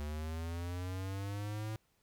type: linear sweep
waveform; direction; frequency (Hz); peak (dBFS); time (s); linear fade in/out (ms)
square; up; 73.42 to 110; -38; 0-1.76; 0
effects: pink hiss -75 dBFS RMS until 2.02 s